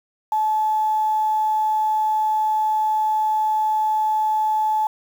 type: tone with quantisation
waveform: sine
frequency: 864 Hz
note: A5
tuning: 32 cents flat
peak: -17 dBFS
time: 0.32-4.87 s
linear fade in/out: 2 ms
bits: 7
effects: none